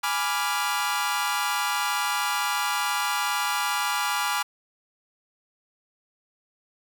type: chord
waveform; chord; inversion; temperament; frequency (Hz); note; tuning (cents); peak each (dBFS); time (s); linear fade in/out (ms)
sawtooth; G# diminished seventh; none; equal; 830.6 / 987.8 / 1174.7 / 1396.9; G#5 / B5 / D6 / F6; 0 / 0 / 0 / 0; -26; 0.03-4.43; 10
effects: none